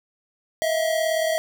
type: tone pair together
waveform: square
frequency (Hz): 639.9 / 678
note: D#5 / E5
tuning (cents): +48 / +49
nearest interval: minor second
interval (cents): 101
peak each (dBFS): -22 / -28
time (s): 0.62-1.38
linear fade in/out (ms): 0
effects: none